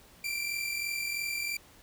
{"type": "tone pair together", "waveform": "sawtooth", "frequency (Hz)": [2326, 2369], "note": ["D7", "D7"], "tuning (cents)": [-17, 14], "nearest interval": "unison", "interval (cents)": 31, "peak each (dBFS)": [-33, -30], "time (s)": [0.24, 1.57], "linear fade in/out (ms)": 5, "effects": ["pink hiss -57 dBFS RMS until 1.82 s"]}